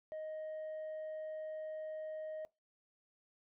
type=tone; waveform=sine; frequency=624 Hz; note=D#5; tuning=5 cents sharp; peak=-38 dBFS; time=0.12-2.45 s; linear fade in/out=0 ms; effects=noise-tail reverb RT60 0.2 s tail -23 dB re dry + tanh soft clip ceiling -40 dBFS